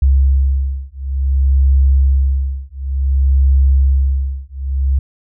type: beating tone pair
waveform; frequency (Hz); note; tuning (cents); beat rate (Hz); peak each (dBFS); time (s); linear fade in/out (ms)
sine; 67.2 / 67.76; C2 / C#2; +47 / -39; 0.56; -13; 0.02-4.99; 5
effects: none